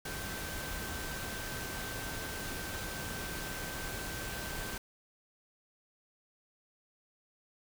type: tone in noise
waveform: sine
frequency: 1551 Hz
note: G6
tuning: 19 cents flat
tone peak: -45 dBFS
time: 0.05-4.78 s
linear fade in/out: 5 ms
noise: pink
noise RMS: -40 dBFS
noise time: 0.05-4.78 s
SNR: -8 dB
effects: none